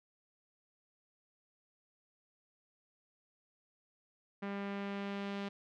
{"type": "tone with low-pass filter sweep", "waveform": "sawtooth", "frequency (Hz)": 199.6, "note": "G3", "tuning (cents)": 32, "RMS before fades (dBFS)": -40, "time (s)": [4.42, 5.49], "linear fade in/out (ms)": 10, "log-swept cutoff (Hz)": [2100, 3500], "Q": 1.3, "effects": []}